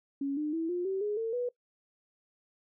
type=tone with pitch steps; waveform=sine; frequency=278 / 301.4 / 326.8 / 354.3 / 384.2 / 416.5 / 451.6 / 489.7 Hz; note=C#4 / D4 / E4 / F4 / G4 / G#4 / A4 / B4; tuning=+5 / +45 / -15 / +25 / -35 / +5 / +45 / -15 cents; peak=-29 dBFS; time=0.21-1.49 s; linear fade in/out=5 ms; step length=160 ms; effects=noise-tail reverb RT60 0.1 s tail -21 dB re dry